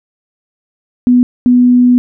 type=tone pair in turn; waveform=sine; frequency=246.9 / 246.9 Hz; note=B3 / B3; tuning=0 / 0 cents; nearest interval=unison; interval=0 cents; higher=neither; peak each=-4 dBFS; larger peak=neither; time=1.07-1.23 / 1.46-1.98 s; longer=second; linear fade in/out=0 ms; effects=none